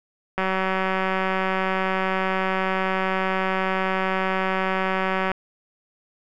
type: click train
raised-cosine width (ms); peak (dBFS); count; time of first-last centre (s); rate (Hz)
0.5; -9; 934; 0.38-5.317; 189
effects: none